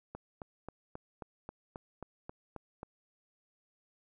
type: click train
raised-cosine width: 1 ms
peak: -28 dBFS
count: 11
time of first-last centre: 0.15-2.831 s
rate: 3.73 Hz
effects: none